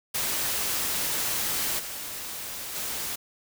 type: noise with level steps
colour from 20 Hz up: white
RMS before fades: -28 / -36 / -32 dBFS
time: 0.14-3.16 s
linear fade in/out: 10 ms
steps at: 1.78 / 2.74 s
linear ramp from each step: 20 ms
effects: none